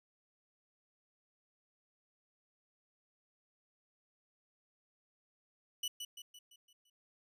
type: tone with echo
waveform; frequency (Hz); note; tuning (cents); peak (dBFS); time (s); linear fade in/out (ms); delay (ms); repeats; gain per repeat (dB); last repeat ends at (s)
sawtooth; 2960; F#7; 0; -32; 5.83-5.88; 5; 170; 6; -6; 6.9
effects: resampled to 32000 Hz